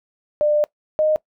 sine tone pair in turn, 597 / 617.3 Hz, D5 / D#5, +28 / -14 cents, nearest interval minor second, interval 58 cents, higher second, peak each -14 dBFS, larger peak neither, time 0.41-0.64 / 0.99-1.16 s, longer first, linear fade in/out 0 ms, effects noise-tail reverb RT60 0.1 s tail -22 dB re dry

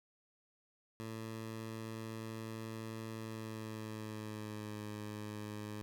15% pulse tone with pitch glide, 111.5 to 105.79 Hz, A2 to G#2, +23 to +32 cents, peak -36 dBFS, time 1-5.82 s, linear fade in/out 0 ms, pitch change -91 cents, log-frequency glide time 3.14-4.85 s, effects none

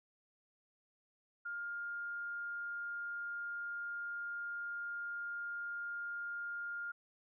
sine tone, 1409 Hz, F6, 15 cents sharp, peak -39 dBFS, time 1.45-6.92 s, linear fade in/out 10 ms, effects none

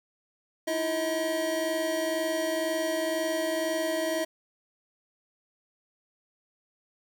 square tone cluster, 315.1 / 337.1 / 637 Hz, D#4 / E4 / D#5, +22 / +39 / +41 cents, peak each -36 / -34 / -29 dBFS, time 0.67-4.25 s, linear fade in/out 10 ms, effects 10-bit

